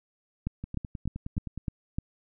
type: two click trains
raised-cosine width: 5 ms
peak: -23 / -17 dBFS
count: 10 / 6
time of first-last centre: 0.64-1.577 / 0.47-1.985 s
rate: 9.61 / 3.3 Hz
effects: none